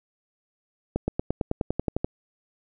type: accelerating click train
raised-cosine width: 2 ms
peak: -11 dBFS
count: 12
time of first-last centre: 0.96-2.045 s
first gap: 120 ms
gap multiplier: 0.96
effects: none